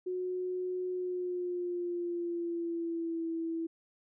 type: tone with pitch glide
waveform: sine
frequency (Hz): 365.3 to 329.2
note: F#4 to E4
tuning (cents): -22 to -2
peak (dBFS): -32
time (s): 0.06-3.67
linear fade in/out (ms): 10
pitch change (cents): -180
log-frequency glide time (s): 0.9-3.27
effects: none